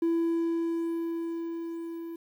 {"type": "tone with level ramp", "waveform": "triangle", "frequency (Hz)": 333.5, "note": "E4", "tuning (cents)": 20, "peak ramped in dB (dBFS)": [-20, -34], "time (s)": [0.02, 2.16], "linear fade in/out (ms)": 5, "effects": ["tanh soft clip ceiling -18 dBFS", "10-bit"]}